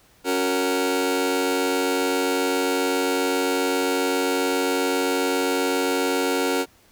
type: chord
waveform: sawtooth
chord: F# major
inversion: second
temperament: just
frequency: 277.5 / 370 / 462.5 Hz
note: C#4 / F#4 / A#4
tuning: +2 / 0 / -14 cents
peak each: -21 dBFS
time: 0.24-6.66 s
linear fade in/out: 50 ms
effects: pink hiss -56 dBFS RMS until 6.91 s